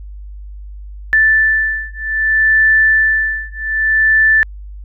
sine beating tone pair, 1760 / 1760.63 Hz, A6 / A6, 0 / +1 cents, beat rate 0.63 Hz, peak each -13 dBFS, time 1.13-4.43 s, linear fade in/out 0 ms, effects added 50 Hz sine -28 dBFS peak until 4.84 s

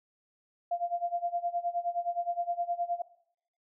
sine tone with tremolo, 695 Hz, F5, 9 cents flat, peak -26 dBFS, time 0.71-3.02 s, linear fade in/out 5 ms, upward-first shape sine, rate 9.6 Hz, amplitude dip 85%, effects noise-tail reverb RT60 0.7 s tail -19 dB re dry

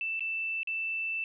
sine tone with dropouts, 2656 Hz, E7, 12 cents sharp, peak -30 dBFS, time 0.01-1.24 s, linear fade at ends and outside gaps 1 ms, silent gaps 0.195-0.206 / 0.632-0.673 s, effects none

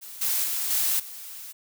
blue noise with level steps, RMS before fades -41 / -25 / -28 / -24 / -40 dBFS, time 0.01-1.53 s, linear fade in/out 20 ms, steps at 0.21 / 0.44 / 0.7 / 0.99 s, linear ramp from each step 10 ms, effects none

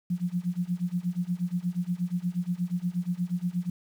sine tone with tremolo, 177.3 Hz, F3, 26 cents sharp, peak -23 dBFS, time 0.1-3.7 s, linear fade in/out 5 ms, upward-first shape sine, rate 8.4 Hz, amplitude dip 95%, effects 9-bit

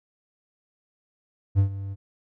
triangle tone with ADSR envelope, 98.2 Hz, G2, 4 cents sharp, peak -12 dBFS, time 1.55-1.96 s, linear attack 38 ms, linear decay 100 ms, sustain -16 dB, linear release 35 ms, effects none

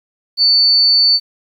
sine tone, 4500 Hz, C#8, 25 cents sharp, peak -8 dBFS, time 0.37-1.2 s, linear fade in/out 50 ms, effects 8-bit

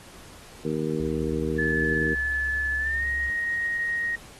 harmonic tone, 77.78 Hz, D#2, in tune, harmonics 2 / 3 / 4 / 5 / 6, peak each -31 / -31 / -31 / -31 / -31 dBFS, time 0.64-2.15 s, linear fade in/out 20 ms
sine tone, 67.7 Hz, C#2, 40 cents flat, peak -33 dBFS, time 1-3.3 s, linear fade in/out 0 ms
sine tone with pitch glide, 1729 to 1874.6 Hz, A6 to A#6, -31 to +9 cents, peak -24 dBFS, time 1.58-4.16 s, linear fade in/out 10 ms, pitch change +140 cents, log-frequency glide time 2.78-3.06 s
effects pink hiss -48 dBFS RMS until 4.39 s + AAC 32 kbps

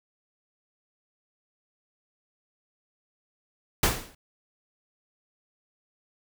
pink noise with exponential decay, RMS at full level -18 dBFS, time 3.83-4.15 s, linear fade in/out 5 ms, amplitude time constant 69 ms, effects none

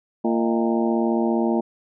harmonic tone with a mistuned harmonic, 114.9 Hz, A#2, 25 cents flat, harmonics 2 / 3 / 4 / 5 / 6 / 7 / 8, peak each -21 / -23 / -30 / -29 / -32 / -31 / -33 dBFS, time 0.24-1.61 s, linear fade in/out 10 ms, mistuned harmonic 5, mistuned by +110 cents, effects none

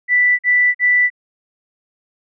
sine tone bursts, 1975.5 Hz, B6, in tune, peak -10 dBFS, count 3, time 0.08-1.102 s, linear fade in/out 50 ms, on 310 ms, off 46 ms, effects none

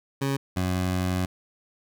20% pulse tone pair in turn, 137.4 / 91.7 Hz, C#3 / F#2, -15 / -15 cents, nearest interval perfect fifth, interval 700 cents, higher first, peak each -19 dBFS, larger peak neither, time 0.21-0.37 / 0.56-1.26 s, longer second, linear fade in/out 10 ms, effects none

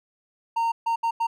triangle tone bursts at uneven times, 920 Hz, A#5, 23 cents flat, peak -19 dBFS, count 4, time 0.56-0.72 / 0.86-0.96 / 1.03-1.11 / 1.2-1.27 s, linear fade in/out 10 ms, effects none

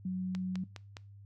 sine tone, 185 Hz, F#3, in tune, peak -32 dBFS, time 0.05-0.64 s, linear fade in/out 5 ms
click train, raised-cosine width 0.2 ms, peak -26 dBFS, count 4, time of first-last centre 0.35-0.969 s, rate 4.85 Hz
effects noise-tail reverb RT60 0.3 s tail -22 dB re dry + added 100 Hz sine -50 dBFS peak until 1.25 s

